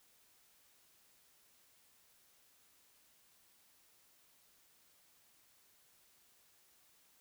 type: silence
effects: white hiss -69 dBFS RMS until 7.2 s